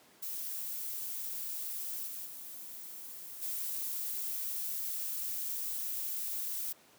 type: noise with level steps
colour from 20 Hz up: violet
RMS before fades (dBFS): -39 / -42 / -46 / -37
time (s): 0.22-6.73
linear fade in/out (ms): 10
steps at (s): 2.06 / 2.25 / 3.41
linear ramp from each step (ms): 20
effects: pink hiss -61 dBFS RMS until 6.98 s + high-pass 200 Hz 12 dB/octave